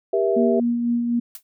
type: chord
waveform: sine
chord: E diminished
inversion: first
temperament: just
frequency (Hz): 395.6 / 474.7 / 659.3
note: G4 / Bb4 / E5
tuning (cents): +16 / +31 / 0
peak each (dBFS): -20 / -23 / -22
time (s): 0.13-0.6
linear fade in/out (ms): 5
type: tone with tremolo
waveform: sine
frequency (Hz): 237.5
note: A#3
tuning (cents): +33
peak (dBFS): -17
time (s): 0.36-1.2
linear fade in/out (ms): 10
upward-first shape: sine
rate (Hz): 4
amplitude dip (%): 35
type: noise with exponential decay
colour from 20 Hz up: blue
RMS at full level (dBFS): -31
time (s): 1.35-1.43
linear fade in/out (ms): 2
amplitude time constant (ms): 16
effects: none